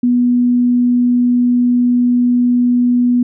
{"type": "tone", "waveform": "sine", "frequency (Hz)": 244.6, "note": "B3", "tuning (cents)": -16, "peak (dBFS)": -9, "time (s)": [0.03, 3.23], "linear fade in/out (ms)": 5, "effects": []}